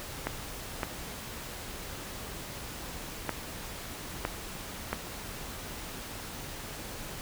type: clicks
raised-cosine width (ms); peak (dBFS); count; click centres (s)
0.5; -14; 5; 0.27 / 0.832 / 3.293 / 4.251 / 4.93
effects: pink hiss -41 dBFS RMS until 7.21 s